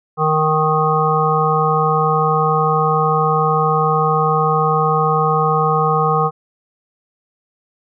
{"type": "harmonic tone", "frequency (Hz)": 155.56, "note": "D#3", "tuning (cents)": 0, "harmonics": [1, 3, 5, 7, 8], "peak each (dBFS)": [-19, -19, -19, -19, -19], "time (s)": [0.17, 6.31], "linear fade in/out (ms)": 50, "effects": []}